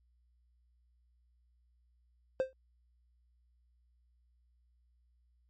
triangle tone with exponential decay, 523.3 Hz, C5, in tune, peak -22 dBFS, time 2.4-2.53 s, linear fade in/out 0 ms, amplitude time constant 28 ms, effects added 60 Hz sine -67 dBFS peak until 5.49 s + MP3 32 kbps

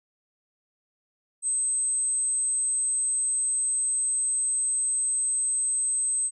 sine tone, 8230 Hz, C9, 30 cents flat, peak -23 dBFS, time 1.42-6.31 s, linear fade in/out 50 ms, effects none

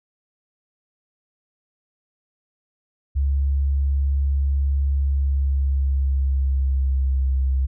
sine tone with pitch glide, 69.3 to 66.17 Hz, C#2 to C2, 0 to +20 cents, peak -17 dBFS, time 3.15-7.67 s, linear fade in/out 20 ms, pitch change -80 cents, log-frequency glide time 4.97-7.32 s, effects none

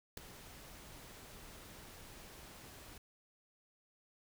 pink noise with ADSR envelope, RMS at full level -39 dBFS, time 0.17-2.98 s, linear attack 5 ms, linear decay 4 ms, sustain -15 dB, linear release 4 ms, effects none

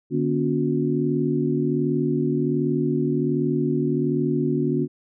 sine tone cluster, 149.5 / 242.8 / 284.1 / 362.7 Hz, D3 / B3 / C#4 / F#4, +31 / -29 / +43 / -34 cents, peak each -25 dBFS, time 0.1-4.88 s, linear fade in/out 50 ms, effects none

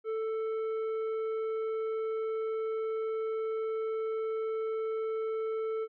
triangle tone with tanh clipping, 441.8 Hz, A4, 7 cents sharp, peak -32 dBFS, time 0.04-5.88 s, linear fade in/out 50 ms, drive 12 dB, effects none

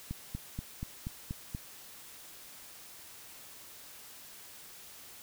click train, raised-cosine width 5 ms, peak -24 dBFS, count 7, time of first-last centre 0.11-1.549 s, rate 4.17 Hz, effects white hiss -51 dBFS RMS until 5.22 s

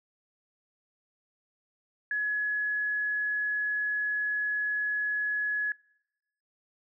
sine tone, 1691 Hz, G#6, 31 cents sharp, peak -27 dBFS, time 2.11-5.72 s, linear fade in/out 2 ms, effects noise-tail reverb RT60 0.9 s tail -25 dB re dry

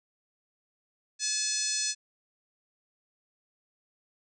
harmonic tone with a mistuned harmonic, 857 Hz, A5, 46 cents flat, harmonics 2 / 3 / 4 / 5 / 6 / 7 / 8 / 9 / 10, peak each -42 / -40 / -41 / -35 / -35 / -32 / -37 / -39 / -39 dBFS, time 1.19-1.95 s, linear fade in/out 50 ms, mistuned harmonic 4, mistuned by +33 cents, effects none

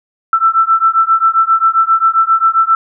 sine beating tone pair, 1328 / 1335.5 Hz, E6 / E6, +12 / +22 cents, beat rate 7.5 Hz, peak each -11 dBFS, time 0.33-2.75 s, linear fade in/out 2 ms, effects none

